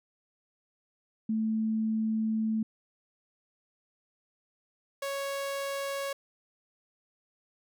sine / sawtooth tone pair in turn, 220 / 554.4 Hz, A3 / C#5, 0 / 0 cents, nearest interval octave + major third, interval 1600 cents, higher second, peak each -26 / -28 dBFS, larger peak first, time 1.29-2.63 / 5.02-6.13 s, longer first, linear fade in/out 5 ms, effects none

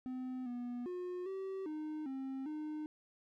triangle tone with pitch steps, 255.5 / 243.4 / 359.9 / 384.1 / 307.5 / 266.6 / 305.5 Hz, C4 / B3 / F#4 / G4 / D#4 / C4 / D#4, -41 / -25 / -48 / -35 / -20 / +33 / -32 cents, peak -37 dBFS, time 0.06-2.86 s, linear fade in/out 0 ms, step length 400 ms, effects none

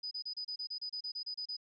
sine tone bursts, 4978 Hz, D#8, in tune, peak -37 dBFS, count 14, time 0.03-1.568 s, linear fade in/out 10 ms, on 82 ms, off 30 ms, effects none

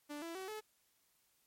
sawtooth tone with pitch steps, 293.7 / 333.5 / 378.7 / 430 Hz, D4 / E4 / F#4 / A4, 0 / +20 / +40 / -40 cents, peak -39 dBFS, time 0.09-0.61 s, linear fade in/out 20 ms, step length 130 ms, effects white hiss -75 dBFS RMS until 1.46 s + MP3 64 kbps

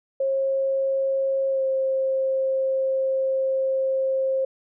sine tone with pitch glide, 539 to 531.3 Hz, C#5 to C5, -49 to +26 cents, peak -20 dBFS, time 0.2-4.45 s, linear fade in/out 5 ms, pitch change -25 cents, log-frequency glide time 1.5-1.63 s, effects none

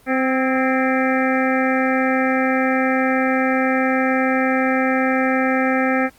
harmonic tone with a mistuned harmonic, 260.9 Hz, C4, 5 cents flat, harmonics 1 / 2 / 3 / 5 / 6 / 7 / 8 / 9, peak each -19 / -22 / -24 / -26 / -27 / -27 / -28 / -29 dBFS, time 0.06-6.1 s, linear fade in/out 50 ms, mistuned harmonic 6, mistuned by +60 cents, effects pink hiss -52 dBFS RMS until 6.18 s + Opus 32 kbps

